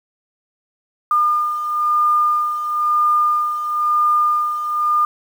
sine beating tone pair, 1208 / 1209 Hz, D6 / D6, +48 / +50 cents, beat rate 1 Hz, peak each -22 / -15 dBFS, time 1.11-5.05 s, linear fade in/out 2 ms, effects 7-bit

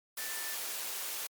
sine tone in noise, 1771 Hz, A6, 11 cents sharp, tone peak -44 dBFS, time 0.18-0.55 s, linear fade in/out 5 ms, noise white, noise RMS -38 dBFS, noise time 0.17-1.27 s, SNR -9 dB, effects high-pass 400 Hz 12 dB/octave + MP3 96 kbps

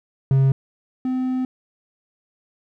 triangle tone pair in turn, 134.8 / 256.5 Hz, C#3 / C4, -48 / -34 cents, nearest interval major seventh, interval 1114 cents, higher second, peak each -11 / -18 dBFS, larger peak first, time 0.31-0.52 / 1.05-1.45 s, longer second, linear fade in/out 2 ms, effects none

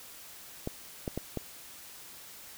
clicks, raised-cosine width 2 ms, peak -19 dBFS, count 4, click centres 0.674 / 1.078 / 1.176 / 1.373 s, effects white hiss -49 dBFS RMS until 2.57 s

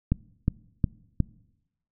click train, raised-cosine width 5 ms, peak -9 dBFS, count 4, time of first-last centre 0.12-1.203 s, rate 2.77 Hz, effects noise-tail reverb RT60 0.9 s tail -23 dB re dry

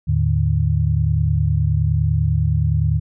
sine tone cluster, 79.2 / 109 / 150.1 Hz, D#2 / A2 / D3, +31 / -16 / +38 cents, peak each -19 dBFS, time 0.07-3 s, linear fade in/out 20 ms, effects none

